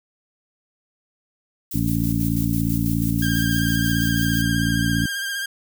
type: noise with tremolo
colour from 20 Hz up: violet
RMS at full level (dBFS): -31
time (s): 1.71-4.42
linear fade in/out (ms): 5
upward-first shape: square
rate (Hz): 6.1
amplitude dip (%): 45
type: harmonic tone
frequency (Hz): 57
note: A#1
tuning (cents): -38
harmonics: 1 / 2 / 3 / 4 / 5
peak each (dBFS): -28 / -24 / -24 / -26 / -25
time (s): 1.74-5.06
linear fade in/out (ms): 5
type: tone with vibrato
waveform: sawtooth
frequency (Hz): 1600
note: G6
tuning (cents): +35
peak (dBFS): -21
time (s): 3.22-5.46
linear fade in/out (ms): 5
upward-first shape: sine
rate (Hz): 15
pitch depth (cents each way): 32
effects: none